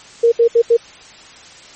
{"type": "tone bursts at uneven times", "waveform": "sine", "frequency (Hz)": 466.2, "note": "A#4", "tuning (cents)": 0, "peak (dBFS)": -7, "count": 4, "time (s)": [[0.23, 0.32], [0.39, 0.48], [0.55, 0.62], [0.7, 0.77]], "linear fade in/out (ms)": 10, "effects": ["white hiss -40 dBFS RMS until 1.75 s", "MP3 32 kbps"]}